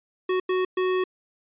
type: tone bursts at uneven times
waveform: square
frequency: 370 Hz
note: F#4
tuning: in tune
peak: -22 dBFS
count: 3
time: 0.29-0.4 / 0.49-0.65 / 0.77-1.04 s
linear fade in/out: 5 ms
effects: resampled to 8000 Hz